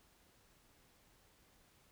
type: silence
effects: pink hiss -69 dBFS RMS until 1.91 s